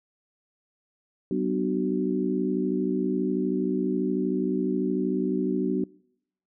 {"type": "tone cluster", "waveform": "sine", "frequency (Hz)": [190.3, 249.1, 301.5, 375.3], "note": ["F#3", "B3", "D4", "F#4"], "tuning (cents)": [49, 15, 46, 25], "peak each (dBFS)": -29, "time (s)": [1.31, 5.84], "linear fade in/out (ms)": 2, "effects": ["noise-tail reverb RT60 0.8 s tail -25 dB re dry"]}